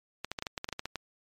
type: clicks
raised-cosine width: 0.2 ms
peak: -17 dBFS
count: 12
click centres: 0.246 / 0.316 / 0.388 / 0.424 / 0.468 / 0.578 / 0.644 / 0.689 / 0.727 / 0.794 / 0.856 / 0.957 s
effects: MP3 96 kbps